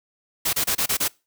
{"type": "noise bursts", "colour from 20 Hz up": "white", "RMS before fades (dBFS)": -22, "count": 6, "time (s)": [0.45, 1.082], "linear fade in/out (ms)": 10, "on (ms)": 82, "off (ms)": 28, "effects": ["noise-tail reverb RT60 0.3 s tail -25 dB re dry"]}